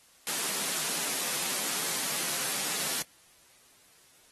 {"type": "high-pass noise", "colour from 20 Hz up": "white", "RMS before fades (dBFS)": -31, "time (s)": [0.27, 3.02], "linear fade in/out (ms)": 0, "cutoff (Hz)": 140, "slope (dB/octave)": 96, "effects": ["white hiss -60 dBFS RMS until 4.31 s", "AAC 32 kbps"]}